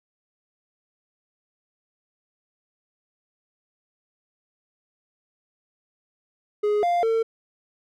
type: tone with pitch steps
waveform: triangle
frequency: 417.3 / 698 / 451.5 Hz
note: G#4 / F5 / A4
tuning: +8 / -1 / +45 cents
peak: -17 dBFS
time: 6.63-7.23 s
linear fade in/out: 10 ms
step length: 200 ms
effects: none